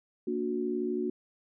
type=chord; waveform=sine; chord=Bb augmented; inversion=none; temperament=just; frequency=233.1 / 291.4 / 364.2 Hz; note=Bb3 / D4 / F#4; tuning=0 / -13 / -27 cents; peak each=-34 / -35 / -31 dBFS; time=0.27-1.1 s; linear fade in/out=5 ms; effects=none